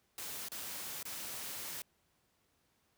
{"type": "noise with dropouts", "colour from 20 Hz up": "white", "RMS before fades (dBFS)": -43, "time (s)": [0.18, 1.82], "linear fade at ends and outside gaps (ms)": 1, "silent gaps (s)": [[0.485, 0.518], [1.029, 1.053]], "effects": ["pink hiss -75 dBFS RMS until 2.97 s", "high-pass 60 Hz 12 dB/octave"]}